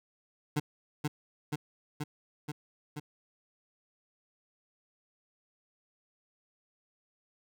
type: tone with echo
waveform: 25% pulse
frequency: 149.1 Hz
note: D3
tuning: 27 cents sharp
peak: -23 dBFS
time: 0.56-0.6 s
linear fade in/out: 10 ms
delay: 480 ms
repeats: 5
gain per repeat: -2 dB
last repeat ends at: 3 s
effects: none